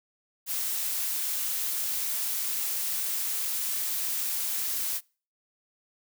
blue noise, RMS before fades -30 dBFS, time 0.46-5.01 s, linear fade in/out 50 ms, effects noise-tail reverb RT60 0.4 s tail -26 dB re dry

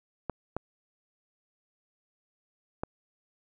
clicks, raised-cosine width 1 ms, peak -17 dBFS, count 3, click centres 0.297 / 0.566 / 2.835 s, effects none

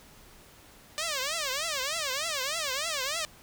5% pulse tone with vibrato, 587.3 Hz, D5, in tune, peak -18 dBFS, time 0.98-3.25 s, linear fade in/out 0 ms, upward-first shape triangle, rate 3.3 Hz, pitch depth 270 cents each way, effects pink hiss -54 dBFS RMS until 3.42 s

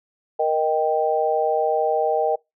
sine chord, Eb major, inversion second, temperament equal with one note detuned, 469.1 / 622.3 / 784 Hz, Bb4 / Eb5 / G5, +11 / 0 / 0 cents, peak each -22 dBFS, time 0.39-2.36 s, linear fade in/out 10 ms, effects noise-tail reverb RT60 0.2 s tail -25 dB re dry

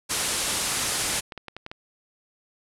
white low-pass noise, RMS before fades -27 dBFS, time 0.09-1.21 s, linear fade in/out 20 ms, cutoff 11000 Hz, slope 48 dB/octave
clicks, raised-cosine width 0.3 ms, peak -21 dBFS, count 12, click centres 0.323 / 0.487 / 0.855 / 1.04 / 1.083 / 1.169 / 1.322 / 1.377 / 1.483 / 1.566 / 1.664 / 1.715 s
effects none

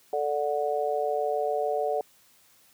sine chord, D major, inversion second, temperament just, 440.5 / 587.3 / 734.2 Hz, A4 / D5 / F#5, +2 / 0 / -14 cents, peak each -29 dBFS, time 0.13-2.01 s, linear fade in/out 2 ms, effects white hiss -60 dBFS RMS until 2.73 s + high-pass 60 Hz 12 dB/octave

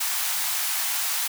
white high-pass noise, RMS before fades -26 dBFS, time 0-1.28 s, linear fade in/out 10 ms, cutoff 710 Hz, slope 48 dB/octave, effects none

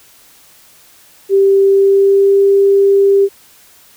sine tone with pitch glide, 392 to 395.9 Hz, G4 to G4, 0 to +17 cents, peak -6 dBFS, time 1.29-3.29 s, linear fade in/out 50 ms, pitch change +17 cents, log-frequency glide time 1.65-2.4 s, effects white hiss -45 dBFS RMS until 3.96 s

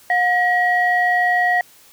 sine tone pair together, 719.1 / 1907 Hz, F#5 / A#6, -50 / +39 cents, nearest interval octave + perfect fourth, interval 1689 cents, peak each -16 dBFS, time 0.1-1.61 s, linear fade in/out 2 ms, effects tanh soft clip ceiling -7 dBFS + white hiss -49 dBFS RMS until 1.92 s

